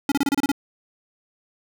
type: tone bursts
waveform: square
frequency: 280.7 Hz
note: C#4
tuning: 22 cents sharp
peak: -18 dBFS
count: 8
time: 0.09-0.517 s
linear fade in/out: 2 ms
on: 28 ms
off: 29 ms
effects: none